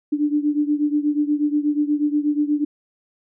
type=beating tone pair; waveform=sine; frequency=293.2 / 301.5 Hz; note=D4 / D4; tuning=-3 / +46 cents; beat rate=8.3 Hz; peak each=-19 / -22 dBFS; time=0.12-2.65 s; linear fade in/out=10 ms; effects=none